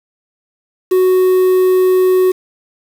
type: tone with quantisation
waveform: triangle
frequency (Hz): 370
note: F#4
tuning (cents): 0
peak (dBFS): -6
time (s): 0.91-2.32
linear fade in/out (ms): 10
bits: 5
effects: none